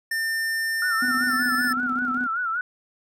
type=tone with pitch glide; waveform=square; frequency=1800 to 1748.8 Hz; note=A6 to A6; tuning=+39 to -11 cents; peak=-24 dBFS; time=0.11-1.73 s; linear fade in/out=5 ms; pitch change=-50 cents; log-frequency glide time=1.26-1.44 s
type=tone with vibrato; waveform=sine; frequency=1396.9 Hz; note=F6; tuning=in tune; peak=-23 dBFS; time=0.82-2.61 s; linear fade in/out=2 ms; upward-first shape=sine; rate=5.2 Hz; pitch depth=110 cents each way
type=tone with tremolo; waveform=triangle; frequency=250 Hz; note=B3; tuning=21 cents sharp; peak=-24 dBFS; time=1.02-2.27 s; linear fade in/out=5 ms; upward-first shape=square; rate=16 Hz; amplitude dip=50%
effects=none